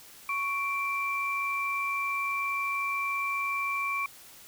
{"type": "tone pair together", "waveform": "sine", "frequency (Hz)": [1111.8, 2349], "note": ["C#6", "D7"], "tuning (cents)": [5, 0], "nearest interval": "octave + minor second", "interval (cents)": 1295, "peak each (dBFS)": [-31, -30], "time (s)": [0.29, 4.06], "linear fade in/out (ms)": 2, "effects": ["white hiss -51 dBFS RMS until 4.47 s"]}